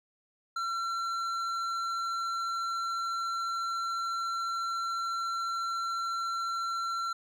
triangle tone with hard clipping, 1357 Hz, E6, 50 cents sharp, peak -32 dBFS, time 0.56-7.13 s, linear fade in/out 5 ms, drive 12 dB, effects none

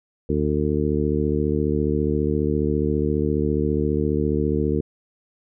harmonic tone, 74.7 Hz, D2, 30 cents sharp, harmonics 1 / 2 / 3 / 4 / 5 / 6, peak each -26 / -26 / -26 / -26 / -26 / -26 dBFS, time 0.29-4.81 s, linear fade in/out 5 ms, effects none

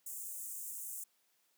pink high-pass noise, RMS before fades -44 dBFS, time 0.06-1.04 s, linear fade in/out 5 ms, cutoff 7100 Hz, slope 48 dB/octave, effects white hiss -75 dBFS RMS until 1.57 s + high-pass 200 Hz 12 dB/octave

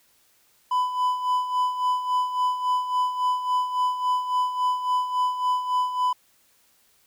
triangle tone with tremolo, 1000 Hz, B5, 21 cents sharp, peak -17 dBFS, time 0.71-6.13 s, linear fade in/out 5 ms, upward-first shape sine, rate 3.6 Hz, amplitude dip 65%, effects white hiss -62 dBFS RMS until 7.06 s

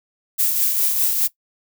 violet noise with tremolo, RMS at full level -17 dBFS, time 0.38-1.28 s, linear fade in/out 20 ms, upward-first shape triangle, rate 4.9 Hz, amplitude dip 45%, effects noise-tail reverb RT60 0.1 s tail -18 dB re dry

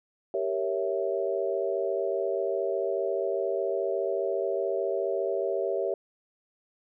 sine chord, G diminished seventh, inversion none, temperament equal, 392 / 466.2 / 554.4 / 659.3 Hz, G4 / Bb4 / Db5 / Fb5, 0 / 0 / 0 / 0 cents, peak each -30 / -33 / -31 / -32 dBFS, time 0.34-5.94 s, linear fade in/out 2 ms, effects none

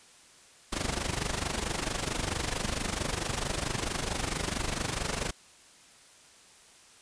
pink noise with amplitude modulation, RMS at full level -29 dBFS, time 0.72-5.31 s, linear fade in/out 10 ms, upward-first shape sine, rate 24.5 Hz, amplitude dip 75%, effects white hiss -56 dBFS RMS until 7.01 s + resampled to 22050 Hz

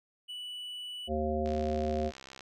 triangle tone, 2960 Hz, F#7, in tune, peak -37 dBFS, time 0.28-1.09 s, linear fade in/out 20 ms
harmonic tone, 76.6 Hz, D#2, 27 cents flat, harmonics 1 / 3 / 5 / 7 / 9, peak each -35 / -35 / -35 / -35 / -35 dBFS, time 1.07-2.12 s, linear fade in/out 50 ms
click train, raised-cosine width 0.2 ms, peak -29 dBFS, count 64, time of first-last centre 1.46-2.407 s, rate 66.5 Hz
effects none

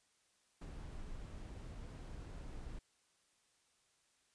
brown noise with ADSR envelope, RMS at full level -45 dBFS, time 0.61-2.79 s, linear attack 8 ms, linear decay 37 ms, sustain -3 dB, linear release 4 ms, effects white hiss -75 dBFS RMS until 4.34 s + resampled to 22050 Hz

